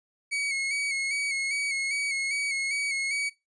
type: tone with vibrato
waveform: 40% pulse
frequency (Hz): 2217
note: C#7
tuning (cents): 0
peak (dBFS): -26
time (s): 0.31-3.3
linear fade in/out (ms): 20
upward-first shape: square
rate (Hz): 2.5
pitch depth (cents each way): 37
effects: noise-tail reverb RT60 0.2 s tail -18 dB re dry + resampled to 22050 Hz